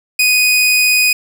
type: tone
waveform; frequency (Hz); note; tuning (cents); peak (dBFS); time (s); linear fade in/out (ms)
sawtooth; 2489; D#7; 0; -6; 0.19-1.13; 5
effects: none